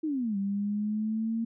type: exponential two-way sweep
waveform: sine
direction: down then up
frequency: 325.9 to 196 to 229.7 Hz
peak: -27 dBFS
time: 0.03-1.45 s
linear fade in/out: 10 ms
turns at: 0.37 s
effects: none